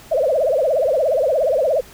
sine tone with vibrato, 576 Hz, D5, 34 cents flat, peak -14 dBFS, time 0.11-1.81 s, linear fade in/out 10 ms, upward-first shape triangle, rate 17 Hz, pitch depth 290 cents each way, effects pink hiss -43 dBFS RMS until 1.93 s

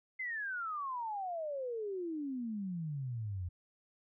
sine exponential sweep, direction down, 2093 to 85.2 Hz, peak -36 dBFS, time 0.19-3.49 s, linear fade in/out 10 ms, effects none

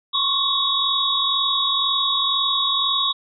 sine tone cluster, 1077 / 1119 / 3432 / 3774 Hz, C6 / C#6 / A7 / A#7, +50 / +16 / -44 / +21 cents, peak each -27 / -27 / -22 / -21 dBFS, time 0.13-3.13 s, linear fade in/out 20 ms, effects none

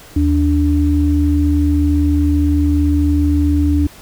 sine tone pair together, 77.78 / 291.4 Hz, D#2 / D4, 0 / -13 cents, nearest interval octave + major seventh, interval 2287 cents, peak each -13 / -14 dBFS, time 0.16-3.87 s, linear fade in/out 5 ms, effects pink hiss -40 dBFS RMS until 4.01 s

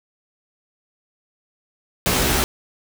pink noise with comb filter, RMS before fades -19 dBFS, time 2.06-2.44 s, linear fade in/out 0 ms, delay 16 ms, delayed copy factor +0.7, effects none

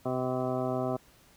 harmonic tone with a mistuned harmonic, 128 Hz, C3, 38 cents flat, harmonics 1 / 2 / 3 / 4 / 5 / 6 / 8 / 9 / 10, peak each -36 / -34 / -35 / -39 / -33 / -38 / -44 / -44 / -45 dBFS, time 0.05-0.97 s, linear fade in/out 10 ms, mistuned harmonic 10, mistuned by +15 cents, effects pink hiss -60 dBFS RMS until 1.36 s

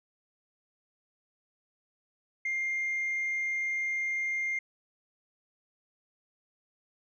sine tone, 2111 Hz, C7, 15 cents sharp, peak -27 dBFS, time 2.45-4.59 s, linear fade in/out 5 ms, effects tanh soft clip ceiling -26 dBFS

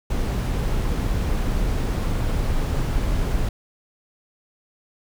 brown noise, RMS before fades -22 dBFS, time 0.1-3.49 s, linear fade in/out 5 ms, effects none

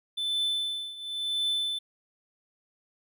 triangle tone with tremolo, 3520 Hz, A7, in tune, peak -23 dBFS, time 0.17-1.79 s, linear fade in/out 10 ms, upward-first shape triangle, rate 0.95 Hz, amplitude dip 85%, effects none

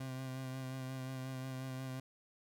30% pulse tone with vibrato, 130.81 Hz, C3, in tune, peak -38 dBFS, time 0-2 s, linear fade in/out 5 ms, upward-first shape sine, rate 5.6 Hz, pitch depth 21 cents each way, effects none

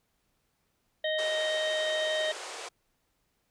harmonic tone, 622.3 Hz, D#5, in tune, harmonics 1 / 3 / 5 / 6, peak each -29 / -34 / -36 / -37 dBFS, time 1.04-2.32 s, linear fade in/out 5 ms
pink band-pass noise, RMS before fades -41 dBFS, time 1.18-2.69 s, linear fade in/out 10 ms, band 380 to 9200 Hz, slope 48 dB/octave
effects pink hiss -75 dBFS RMS until 3.5 s

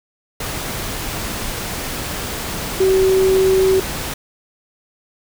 sine tone in noise, 379.8 Hz, F#4, 45 cents sharp, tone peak -11 dBFS, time 2.8-3.8 s, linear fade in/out 5 ms, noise pink, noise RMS -25 dBFS, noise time 0.4-4.14 s, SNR +11 dB, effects none

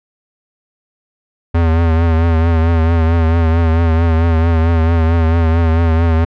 square tone with vibrato, 82.41 Hz, E2, in tune, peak -10 dBFS, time 1.54-6.25 s, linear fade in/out 10 ms, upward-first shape triangle, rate 4.5 Hz, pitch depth 56 cents each way, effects low-pass 2000 Hz 12 dB/octave

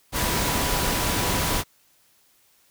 sine tone in noise, 981 Hz, B5, 12 cents flat, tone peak -33 dBFS, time 0.12-1.64 s, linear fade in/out 50 ms, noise pink, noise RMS -24 dBFS, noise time 0.12-1.64 s, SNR -12 dB, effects white hiss -61 dBFS RMS until 2.7 s

